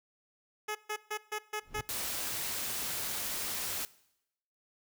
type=tone bursts; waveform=10% pulse; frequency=424.8 Hz; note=G#4; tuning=39 cents sharp; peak=-25 dBFS; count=6; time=0.68-1.812 s; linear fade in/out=10 ms; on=72 ms; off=140 ms
type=noise with exponential growth; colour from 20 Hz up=brown; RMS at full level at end=-35 dBFS; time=1.61-1.81 s; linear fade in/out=1 ms; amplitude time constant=43 ms
type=noise; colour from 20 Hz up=white; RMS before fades=-36 dBFS; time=1.89-3.85 s; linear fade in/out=0 ms
effects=noise-tail reverb RT60 0.8 s tail -20 dB re dry